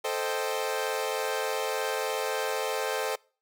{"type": "chord", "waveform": "sawtooth", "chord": "A half-diminished seventh", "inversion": "none", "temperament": "equal", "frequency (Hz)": [440, 523.3, 622.3, 784], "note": ["A4", "C5", "Eb5", "G5"], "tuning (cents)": [0, 0, 0, 0], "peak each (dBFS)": [-28, -29, -32, -32], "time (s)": [0.04, 3.16], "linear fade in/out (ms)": 10, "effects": ["noise-tail reverb RT60 0.4 s tail -25 dB re dry"]}